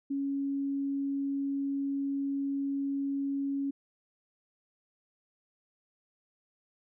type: tone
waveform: sine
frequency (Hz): 277.5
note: C#4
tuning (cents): +2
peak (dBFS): -29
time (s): 0.1-3.71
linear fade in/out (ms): 10
effects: none